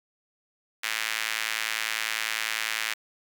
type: tone with high-pass filter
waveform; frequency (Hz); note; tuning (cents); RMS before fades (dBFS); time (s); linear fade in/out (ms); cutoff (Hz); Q
sawtooth; 110; A2; 0; -30; 0.83-2.94; 10; 2000; 1.7
effects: none